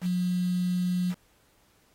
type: tone with quantisation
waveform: sine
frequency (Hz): 180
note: F#3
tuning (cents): -47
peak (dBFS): -24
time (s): 0.01-1.15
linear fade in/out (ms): 50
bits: 7
effects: pink hiss -65 dBFS RMS until 1.94 s + AAC 48 kbps